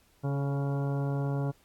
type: harmonic tone with a mistuned harmonic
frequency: 139.7 Hz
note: C#3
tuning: 14 cents sharp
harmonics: 1 / 2 / 3 / 4 / 5 / 6 / 7 / 8 / 10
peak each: -28 / -37 / -39 / -41 / -44 / -46 / -49 / -50 / -50 dBFS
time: 0.23-1.52 s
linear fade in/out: 20 ms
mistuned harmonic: 3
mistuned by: +19 cents
effects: pink hiss -65 dBFS RMS until 1.64 s + AAC 64 kbps